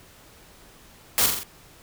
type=noise with echo; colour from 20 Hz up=white; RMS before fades=-20 dBFS; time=1.18-1.26 s; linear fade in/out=0 ms; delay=43 ms; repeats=4; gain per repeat=-4 dB; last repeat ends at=1.432 s; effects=pink hiss -51 dBFS RMS until 1.82 s